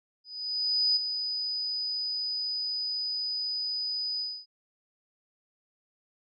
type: tone with ADSR envelope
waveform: sine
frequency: 4978 Hz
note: D#8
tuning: in tune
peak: -21 dBFS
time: 0.24-4.46 s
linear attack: 720 ms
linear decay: 18 ms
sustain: -8 dB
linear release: 260 ms
effects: AAC 48 kbps